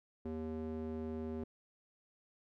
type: tone with band-pass filter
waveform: square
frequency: 79 Hz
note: D#2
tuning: 27 cents sharp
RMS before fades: -41 dBFS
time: 0.25-1.44 s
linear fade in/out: 5 ms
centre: 320 Hz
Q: 2.1
effects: none